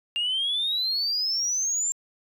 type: exponential sweep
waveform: sine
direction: up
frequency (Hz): 2794 to 7390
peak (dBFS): -22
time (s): 0.16-1.92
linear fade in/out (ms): 0
effects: tanh soft clip ceiling -20 dBFS